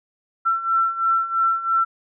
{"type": "beating tone pair", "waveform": "sine", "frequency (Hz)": [1344, 1347], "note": ["E6", "E6"], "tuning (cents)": [33, 37], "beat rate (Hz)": 3, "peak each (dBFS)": [-23, -19], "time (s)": [0.45, 1.85], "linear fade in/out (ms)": 20, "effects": []}